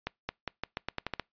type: accelerating click train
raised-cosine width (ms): 0.3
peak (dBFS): -16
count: 10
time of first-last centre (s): 0.07-1.197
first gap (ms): 220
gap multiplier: 0.85
effects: noise-tail reverb RT60 0.2 s tail -26 dB re dry + resampled to 11025 Hz